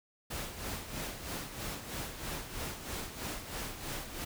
pink noise with tremolo, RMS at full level -38 dBFS, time 0.3-4.25 s, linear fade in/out 10 ms, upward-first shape sine, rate 3.1 Hz, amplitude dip 60%, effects none

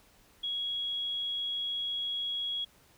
sine tone, 3322 Hz, G#7, in tune, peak -31 dBFS, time 0.43-2.65 s, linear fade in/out 10 ms, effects pink hiss -62 dBFS RMS until 2.97 s

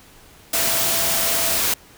sine tone in noise, 667 Hz, E5, 20 cents sharp, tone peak -30 dBFS, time 0.53-1.57 s, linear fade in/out 5 ms, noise white, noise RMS -20 dBFS, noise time 0.53-1.74 s, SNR -13 dB, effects pink hiss -48 dBFS RMS until 1.97 s

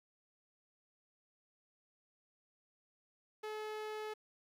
sawtooth tone with low-pass filter, 429 Hz, A4, 44 cents flat, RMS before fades -43 dBFS, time 3.43-4.14 s, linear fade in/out 10 ms, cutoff 5000 Hz, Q 0.55, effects 11-bit

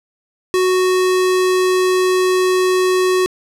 square tone, 369.5 Hz, F#4, 2 cents flat, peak -13 dBFS, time 0.54-3.26 s, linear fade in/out 0 ms, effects low-pass 12000 Hz 12 dB/octave

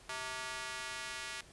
square tone with high-pass filter sweep, 129.2 Hz, C3, 21 cents flat, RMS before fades -42 dBFS, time 0.09-1.41 s, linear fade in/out 2 ms, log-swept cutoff 1100 to 1800 Hz, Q 1, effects pink hiss -58 dBFS RMS until 1.52 s + resampled to 24000 Hz

